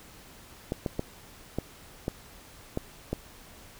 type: clicks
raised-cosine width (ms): 2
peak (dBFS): -15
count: 7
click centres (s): 0.721 / 0.862 / 0.994 / 1.586 / 2.081 / 2.774 / 3.13
effects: pink hiss -51 dBFS RMS until 3.79 s